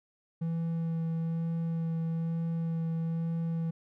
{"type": "tone with vibrato", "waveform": "triangle", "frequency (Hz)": 164.81, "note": "E3", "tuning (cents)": 0, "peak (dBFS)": -27, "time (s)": [0.41, 3.71], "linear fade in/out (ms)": 10, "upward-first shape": "sine", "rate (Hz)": 1.1, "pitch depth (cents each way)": 11, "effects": []}